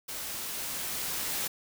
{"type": "noise with level ramp", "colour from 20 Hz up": "white", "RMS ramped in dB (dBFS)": [-38, -32], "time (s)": [0.08, 1.48], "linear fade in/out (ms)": 10, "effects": []}